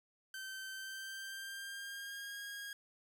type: tone with pitch glide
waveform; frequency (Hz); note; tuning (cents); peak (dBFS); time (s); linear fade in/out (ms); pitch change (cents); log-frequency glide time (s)
sawtooth; 1547 to 1633.3; G6 to G#6; -23 to -29; -40; 0.34-2.73; 2; +94; 0.73-2.4
effects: none